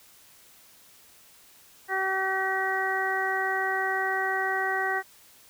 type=harmonic tone; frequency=382 Hz; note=G4; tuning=45 cents flat; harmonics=1 / 2 / 3 / 4 / 5; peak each=-33 / -30 / -35 / -31 / -29 dBFS; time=1.88-5.03 s; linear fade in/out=50 ms; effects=white hiss -55 dBFS RMS until 5.49 s

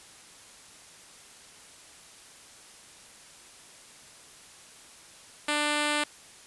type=tone; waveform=5% pulse; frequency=296.5 Hz; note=D4; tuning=17 cents sharp; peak=-14 dBFS; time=5.48-6.04 s; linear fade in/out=5 ms; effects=white hiss -51 dBFS RMS until 6.46 s + resampled to 24000 Hz

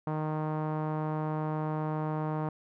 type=tone with low-pass filter; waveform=sawtooth; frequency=154.6 Hz; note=D#3; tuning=11 cents flat; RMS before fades=-32 dBFS; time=0.07-2.49 s; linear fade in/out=2 ms; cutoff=1000 Hz; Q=2; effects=none

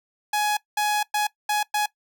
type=tone bursts at uneven times; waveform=sawtooth; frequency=838 Hz; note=G#5; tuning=15 cents sharp; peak=-17 dBFS; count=5; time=0.33-0.57 / 0.77-1.03 / 1.14-1.27 / 1.49-1.63 / 1.74-1.86 s; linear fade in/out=5 ms; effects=noise-tail reverb RT60 0.1 s tail -19 dB re dry

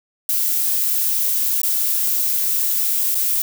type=noise with dropouts; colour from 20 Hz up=violet; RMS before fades=-19 dBFS; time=0.29-3.42 s; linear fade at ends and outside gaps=1 ms; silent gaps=1.616-1.633 / 3.146-3.153 s; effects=none

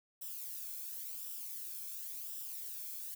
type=noise with flanger; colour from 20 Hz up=violet; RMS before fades=-44 dBFS; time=0.21-3.15 s; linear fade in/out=10 ms; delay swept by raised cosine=0.45 to 1.06 ms; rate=0.93 Hz; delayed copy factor=-0.55; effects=none

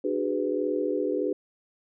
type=chord; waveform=sine; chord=G# half-diminished seventh; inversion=second; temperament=just; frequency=299 / 373.8 / 415.3 / 498.4 Hz; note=D4 / F#4 / G#4 / B4; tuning=+31 / +18 / 0 / +16 cents; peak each=-30 dBFS; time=0.04-1.33 s; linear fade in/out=5 ms; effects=none

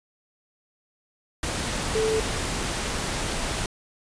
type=tone in noise; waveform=sine; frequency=439 Hz; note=A4; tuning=4 cents flat; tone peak=-21 dBFS; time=1.95-2.2 s; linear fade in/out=2 ms; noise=pink; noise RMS=-28 dBFS; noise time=1.43-3.66 s; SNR=+4 dB; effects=resampled to 22050 Hz

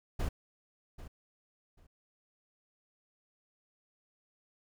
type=noise with echo; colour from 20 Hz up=brown; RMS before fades=-32 dBFS; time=0.19-0.29 s; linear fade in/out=10 ms; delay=790 ms; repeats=2; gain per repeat=-14 dB; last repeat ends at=1.87 s; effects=none

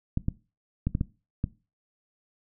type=clicks; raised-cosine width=5 ms; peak=-13 dBFS; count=6; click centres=0.174 / 0.284 / 0.87 / 0.951 / 1.011 / 1.441 s; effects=noise-tail reverb RT60 0.3 s tail -19 dB re dry

